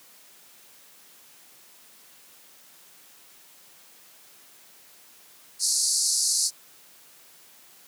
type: band-pass noise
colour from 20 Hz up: pink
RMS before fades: -24 dBFS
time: 5.59-6.51 s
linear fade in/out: 50 ms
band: 4300 to 11000 Hz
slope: 96 dB/octave
effects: white hiss -53 dBFS RMS until 7.87 s + high-pass 150 Hz 12 dB/octave